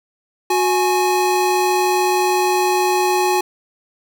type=tone pair together; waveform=square; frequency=365.3 / 839.2 Hz; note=F#4 / G#5; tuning=-22 / +18 cents; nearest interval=octave + major second; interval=1440 cents; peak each=-18 dBFS; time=0.5-3.41 s; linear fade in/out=5 ms; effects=none